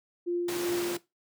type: tone with tremolo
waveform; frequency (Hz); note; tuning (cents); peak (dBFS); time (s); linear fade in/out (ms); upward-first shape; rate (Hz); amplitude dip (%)
sine; 349.2; F4; 0; -25; 0.26-0.98; 20; triangle; 2.6; 45
type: noise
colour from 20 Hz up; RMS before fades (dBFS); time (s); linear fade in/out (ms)
pink; -35; 0.48-0.97; 5
effects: noise-tail reverb RT60 0.2 s tail -18 dB re dry + high-pass 200 Hz 12 dB/octave